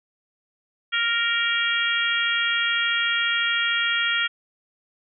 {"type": "harmonic tone", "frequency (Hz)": 466.2, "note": "A#4", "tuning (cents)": 0, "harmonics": [3, 4, 5, 6, 7], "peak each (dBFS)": [-25, -26, -28, -29, -26], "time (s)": [0.92, 4.28], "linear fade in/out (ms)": 20, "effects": []}